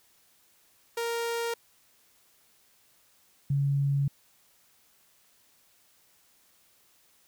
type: tone pair in turn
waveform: sawtooth / sine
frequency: 466.2 / 140.17 Hz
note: A#4 / C#3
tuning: 0 / +20 cents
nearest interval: octave + major sixth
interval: 2080 cents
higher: first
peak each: -25 / -23 dBFS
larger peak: second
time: 0.97-1.54 / 3.5-4.08 s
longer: second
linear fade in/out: 5 ms
effects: white hiss -64 dBFS RMS until 7.27 s